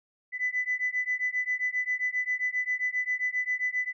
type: beating tone pair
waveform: sine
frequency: 1995 / 2002.5 Hz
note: B6 / B6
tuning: +17 / +23 cents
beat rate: 7.5 Hz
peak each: -29 dBFS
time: 0.32-3.93 s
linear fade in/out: 50 ms
effects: tanh soft clip ceiling -19 dBFS